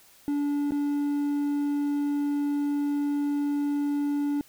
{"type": "tone with dropouts", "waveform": "triangle", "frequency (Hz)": 288.5, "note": "D4", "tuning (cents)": -31, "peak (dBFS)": -22, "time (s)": [0.28, 4.41], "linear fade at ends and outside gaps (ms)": 0, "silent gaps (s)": [0.708, 0.72], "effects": ["white hiss -56 dBFS RMS until 4.48 s"]}